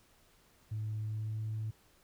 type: tone with pitch glide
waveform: sine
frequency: 107.8 to 109.18 Hz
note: A2 to A2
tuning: -35 to -13 cents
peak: -33 dBFS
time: 0.71-1.71 s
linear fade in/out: 10 ms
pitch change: +22 cents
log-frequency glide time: 1.04-1.44 s
effects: tanh soft clip ceiling -31 dBFS + pink hiss -66 dBFS RMS until 2.03 s